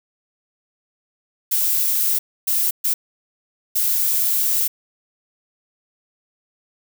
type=noise bursts at uneven times; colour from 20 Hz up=violet; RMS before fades=-19 dBFS; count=4; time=1.51-2.19 / 2.47-2.71 / 2.84-2.94 / 3.75-4.68 s; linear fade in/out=10 ms; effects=none